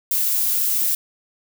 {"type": "noise", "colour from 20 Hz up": "violet", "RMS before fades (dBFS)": -20, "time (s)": [0.11, 0.95], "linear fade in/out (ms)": 2, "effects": []}